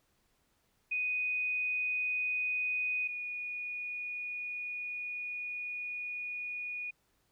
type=tone pair in turn; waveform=sine; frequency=2489 / 2458 Hz; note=D#7 / D#7; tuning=0 / -22 cents; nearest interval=unison; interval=22 cents; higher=first; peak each=-30 / -36 dBFS; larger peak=first; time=0.91-3.08 / 3.08-6.91 s; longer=second; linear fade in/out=10 ms; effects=pink hiss -74 dBFS RMS until 7.31 s